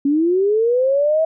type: linear sweep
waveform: sine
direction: up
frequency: 273.2 to 650 Hz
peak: -13 dBFS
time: 0.05-1.25 s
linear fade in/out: 5 ms
effects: none